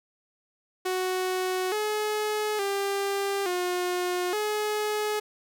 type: tone with pitch steps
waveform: sawtooth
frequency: 370.2 / 424.7 / 397.1 / 359 / 423 Hz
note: F#4 / G#4 / G4 / F4 / G#4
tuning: +1 / +39 / +22 / +48 / +32 cents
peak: -22 dBFS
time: 0.85-5.2 s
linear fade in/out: 10 ms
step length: 870 ms
effects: none